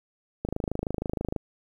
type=click train; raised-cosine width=2 ms; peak=-15 dBFS; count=25; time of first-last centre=0.45-1.363 s; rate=26.3 Hz; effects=9-bit